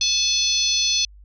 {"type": "harmonic tone", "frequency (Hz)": 863, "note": "A5", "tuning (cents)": -34, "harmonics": [3, 4, 5, 6, 7], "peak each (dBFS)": [-28, -23, -22, -27, -24], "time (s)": [0.01, 1.05], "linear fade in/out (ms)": 2, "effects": ["added 50 Hz sine -43 dBFS peak until 1.24 s"]}